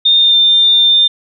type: tone with pitch glide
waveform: sine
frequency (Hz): 3641 to 3601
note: A#7 to A7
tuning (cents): -41 to +39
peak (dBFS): -6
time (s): 0.05-1.08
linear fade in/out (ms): 10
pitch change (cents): -20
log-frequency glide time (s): 0.19-0.36
effects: none